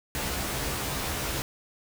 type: noise with comb filter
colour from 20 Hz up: pink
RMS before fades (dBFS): -31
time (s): 0.15-1.42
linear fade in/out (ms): 0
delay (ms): 15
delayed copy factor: +0.95
effects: none